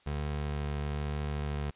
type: tone with vibrato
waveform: 25% pulse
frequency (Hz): 73.42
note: D2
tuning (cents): 0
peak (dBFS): -28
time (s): 0.06-1.71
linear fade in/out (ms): 10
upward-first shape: triangle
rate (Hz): 1.1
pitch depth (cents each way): 14
effects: white hiss -64 dBFS RMS until 1.75 s + resampled to 8000 Hz